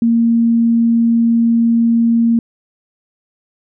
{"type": "tone", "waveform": "sine", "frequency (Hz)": 231.5, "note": "A#3", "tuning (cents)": -12, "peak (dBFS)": -9, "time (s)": [0.02, 2.39], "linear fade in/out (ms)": 2, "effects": []}